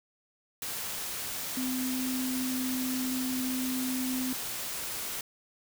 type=tone in noise; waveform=sine; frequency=256.8 Hz; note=C4; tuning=32 cents flat; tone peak=-30 dBFS; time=1.57-4.33 s; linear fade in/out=2 ms; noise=white; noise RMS=-36 dBFS; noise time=0.62-5.21 s; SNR=+3 dB; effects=none